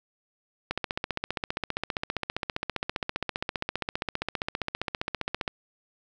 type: click train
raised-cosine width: 0.3 ms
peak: -12 dBFS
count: 73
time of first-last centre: 0.71-5.478 s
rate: 15.1 Hz
effects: none